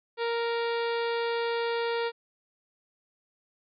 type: harmonic tone with a mistuned harmonic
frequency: 466.2 Hz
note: A#4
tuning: in tune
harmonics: 1 / 2 / 3 / 4 / 5 / 6 / 7 / 8 / 9 / 10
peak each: -28 / -34 / -38 / -40 / -42 / -44 / -45 / -46 / -47 / -48 dBFS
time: 0.17-2.12 s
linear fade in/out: 50 ms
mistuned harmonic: 7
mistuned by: +57 cents
effects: none